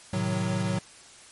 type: chord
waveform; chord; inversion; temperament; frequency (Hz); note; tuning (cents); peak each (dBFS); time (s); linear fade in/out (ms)
square; A diminished seventh; none; equal; 110 / 130.81 / 155.56 / 185; A2 / C3 / Eb3 / Gb3; 0 / 0 / 0 / 0; -31 / -35 / -35 / -29; 0.13-0.79; 5
effects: white hiss -50 dBFS RMS until 1.31 s + MP3 48 kbps